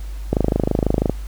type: click train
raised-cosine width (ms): 2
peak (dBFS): -3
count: 21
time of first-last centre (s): 0.33-1.096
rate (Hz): 26.1
effects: added 50 Hz sine -26 dBFS peak until 1.27 s + pink hiss -46 dBFS RMS until 1.27 s